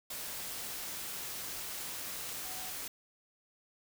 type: tone in noise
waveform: sine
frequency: 746 Hz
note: F#5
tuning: 14 cents sharp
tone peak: -50 dBFS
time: 2.45-2.71 s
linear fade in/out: 5 ms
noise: white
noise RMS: -41 dBFS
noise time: 0.1-2.88 s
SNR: -12 dB
effects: none